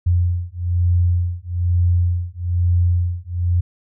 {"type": "beating tone pair", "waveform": "sine", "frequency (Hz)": [87.31, 88.41], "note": ["F2", "F2"], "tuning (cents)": [0, 22], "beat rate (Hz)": 1.1, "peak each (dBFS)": -18, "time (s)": [0.06, 3.61], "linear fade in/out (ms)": 10, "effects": []}